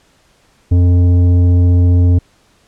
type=tone with tanh clipping; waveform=sine; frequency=88.5 Hz; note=F2; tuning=23 cents sharp; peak=-8 dBFS; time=0.71-2.19 s; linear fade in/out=10 ms; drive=10 dB; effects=pink hiss -53 dBFS RMS until 2.67 s + low-pass 9000 Hz 12 dB/octave